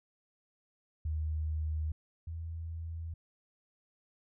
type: tone pair in turn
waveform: sine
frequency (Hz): 77.78 / 82.24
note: D#2 / E2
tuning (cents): 0 / -4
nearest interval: minor second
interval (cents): 96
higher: second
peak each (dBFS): -31 / -37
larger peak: first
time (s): 1.05-1.92 / 2.27-3.14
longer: neither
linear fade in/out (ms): 5
effects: none